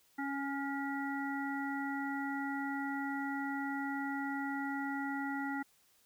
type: harmonic tone with a mistuned harmonic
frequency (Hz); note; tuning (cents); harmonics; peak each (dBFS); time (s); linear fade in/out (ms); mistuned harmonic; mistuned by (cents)
277.2; C#4; 0; 1 / 3 / 5 / 7; -37 / -41 / -43 / -43; 0.18-5.63; 10; 5; +28
effects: white hiss -69 dBFS RMS until 6.05 s